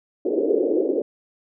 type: band-pass noise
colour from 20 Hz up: pink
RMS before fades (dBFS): -21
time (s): 0.25-1.02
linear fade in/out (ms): 5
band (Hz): 300 to 510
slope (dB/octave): 48
effects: none